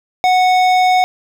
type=tone with hard clipping; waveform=sine; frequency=737 Hz; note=F#5; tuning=7 cents flat; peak=-11 dBFS; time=0.24-1.04 s; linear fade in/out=0 ms; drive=13 dB; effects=none